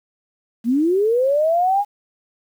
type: linear sweep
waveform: sine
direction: up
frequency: 219.8 to 832 Hz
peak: -14 dBFS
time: 0.64-1.85 s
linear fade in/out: 50 ms
effects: 8-bit